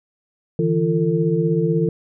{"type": "tone cluster", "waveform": "sine", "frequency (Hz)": [149.8, 165.9, 341.9, 449.1], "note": ["D3", "E3", "F4", "A4"], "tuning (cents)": [35, 11, -37, 35], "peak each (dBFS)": [-24, -19, -23, -21], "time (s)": [0.59, 1.89], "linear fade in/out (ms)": 2, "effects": []}